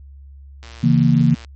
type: click train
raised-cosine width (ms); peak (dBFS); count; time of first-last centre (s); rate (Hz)
0.2; -22; 95; 0.63-1.447; 115
type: chord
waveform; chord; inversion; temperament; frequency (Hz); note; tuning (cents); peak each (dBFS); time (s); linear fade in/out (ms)
sine; A# diminished; first; equal; 138.59 / 164.81 / 233.1; C#3 / E3 / A#3; 0 / 0 / 0; -15; 0.83-1.35; 10
effects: added 69 Hz sine -37 dBFS peak until 1.55 s + MP3 32 kbps